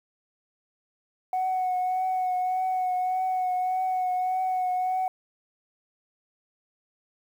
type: tone with vibrato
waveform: sine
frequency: 740 Hz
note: F#5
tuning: in tune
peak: -22 dBFS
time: 1.33-5.08 s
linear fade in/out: 2 ms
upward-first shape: triangle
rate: 1.7 Hz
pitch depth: 24 cents each way
effects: tanh soft clip ceiling -21 dBFS + 9-bit